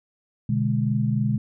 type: chord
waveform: sine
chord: G# diminished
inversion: first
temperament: equal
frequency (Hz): 123.47 / 146.83 / 207.7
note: B2 / D3 / G#3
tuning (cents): 0 / 0 / 0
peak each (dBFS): -23 / -26 / -24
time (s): 0.49-1.38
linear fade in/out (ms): 5
effects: none